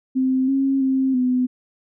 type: tone with pitch steps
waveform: sine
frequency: 260.6 / 270.9 / 264.8 / 252 Hz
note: C4 / C#4 / C4 / B3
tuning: -7 / -40 / +21 / +35 cents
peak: -16 dBFS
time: 0.15-1.47 s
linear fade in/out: 20 ms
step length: 330 ms
effects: none